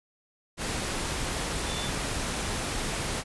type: tone in noise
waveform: sine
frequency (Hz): 3520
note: A7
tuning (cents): 0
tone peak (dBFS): -37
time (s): 1.65-1.92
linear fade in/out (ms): 50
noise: pink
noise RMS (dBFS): -31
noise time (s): 0.57-3.24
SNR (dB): -9
effects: resampled to 24000 Hz